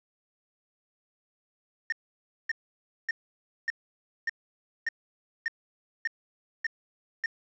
triangle tone bursts, 1828 Hz, A#6, 34 cents flat, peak -24 dBFS, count 10, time 1.9-7.26 s, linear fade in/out 2 ms, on 23 ms, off 570 ms, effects resampled to 16000 Hz + 9-bit

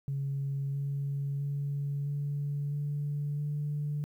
sine tone with pitch steps, 138.59 / 140.28 / 141.99 / 143.73 / 145.48 / 147.26 Hz, C#3 / C#3 / C#3 / D3 / D3 / D3, 0 / +21 / +42 / -37 / -16 / +5 cents, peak -29 dBFS, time 0.08-4.04 s, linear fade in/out 0 ms, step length 660 ms, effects tanh soft clip ceiling -26 dBFS + 11-bit

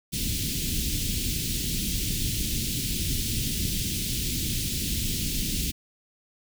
pink band-stop noise, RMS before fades -28 dBFS, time 0.12-5.72 s, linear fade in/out 20 ms, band 290 to 2900 Hz, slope 24 dB/octave, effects none

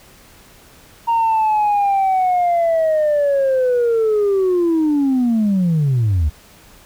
sine linear sweep, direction down, 932.3 to 69.3 Hz, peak -11 dBFS, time 1.07-6.3 s, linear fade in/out 20 ms, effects tanh soft clip ceiling -11 dBFS + pink hiss -46 dBFS RMS until 6.85 s

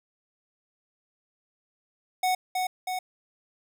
square tone with echo, 739 Hz, F#5, 2 cents flat, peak -23 dBFS, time 2.23-2.35 s, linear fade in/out 5 ms, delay 320 ms, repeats 2, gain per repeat -3 dB, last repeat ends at 2.99 s, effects none

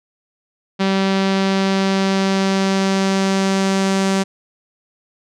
sawtooth tone with low-pass filter sweep, 193.2 Hz, G3, 25 cents flat, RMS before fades -17 dBFS, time 0.79-4.24 s, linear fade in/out 20 ms, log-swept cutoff 4200 to 7300 Hz, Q 1.4, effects none

